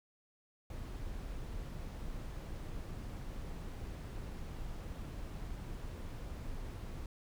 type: noise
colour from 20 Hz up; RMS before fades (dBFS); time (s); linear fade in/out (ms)
brown; -43; 0.7-7.06; 2
effects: none